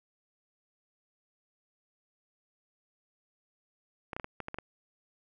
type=clicks; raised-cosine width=0.5 ms; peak=-22 dBFS; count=8; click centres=4.132 / 4.165 / 4.198 / 4.244 / 4.403 / 4.484 / 4.544 / 4.586 s; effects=none